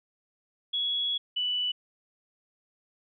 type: tone pair in turn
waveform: sine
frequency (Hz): 3357 / 2969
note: G#7 / F#7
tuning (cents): +18 / +5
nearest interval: major second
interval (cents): 213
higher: first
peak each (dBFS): -26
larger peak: neither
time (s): 0.73-1.18 / 1.36-1.72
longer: first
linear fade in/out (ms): 10
effects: none